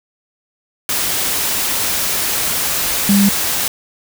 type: tone in noise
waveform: sine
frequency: 200 Hz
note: G3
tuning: 35 cents sharp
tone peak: -9 dBFS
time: 3.09-3.29 s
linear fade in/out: 2 ms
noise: white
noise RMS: -18 dBFS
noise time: 0.89-3.68 s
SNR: +6 dB
effects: none